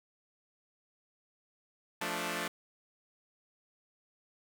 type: chord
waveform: 5% pulse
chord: D minor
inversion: first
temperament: equal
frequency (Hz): 174.61 / 220 / 293.7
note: F3 / A3 / D4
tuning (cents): 0 / 0 / 0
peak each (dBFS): -27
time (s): 2.01-2.48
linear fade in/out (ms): 5
effects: none